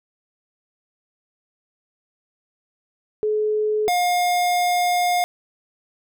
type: tone pair in turn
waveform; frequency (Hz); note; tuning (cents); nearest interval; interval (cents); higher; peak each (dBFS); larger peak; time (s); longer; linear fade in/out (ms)
sine / square; 426.7 / 712; G#4 / F5; +47 / +33; major sixth; 886; second; -18; neither; 3.23-3.88 / 3.88-5.24; second; 0
effects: none